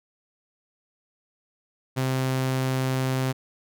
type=tone; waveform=sawtooth; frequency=130.81 Hz; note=C3; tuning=in tune; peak=-19 dBFS; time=1.96-3.33 s; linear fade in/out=20 ms; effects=none